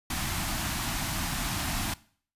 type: band-stop noise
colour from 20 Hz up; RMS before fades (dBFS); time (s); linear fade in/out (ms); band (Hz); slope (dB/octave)
pink; -31; 0.1-1.94; 5; 330 to 660; 48
effects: noise-tail reverb RT60 0.5 s tail -20 dB re dry + resampled to 32000 Hz